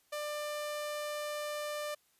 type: tone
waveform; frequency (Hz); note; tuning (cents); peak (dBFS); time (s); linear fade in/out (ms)
sawtooth; 595; D5; +22; -32; 0.12-1.95; 10
effects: white hiss -71 dBFS RMS until 2.19 s + resampled to 32000 Hz